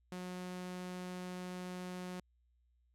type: tone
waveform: sawtooth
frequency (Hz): 181.4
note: F#3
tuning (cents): -34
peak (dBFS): -38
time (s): 0.12-2.2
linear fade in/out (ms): 2
effects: added 60 Hz sine -70 dBFS peak until 2.94 s + low-pass 12000 Hz 12 dB/octave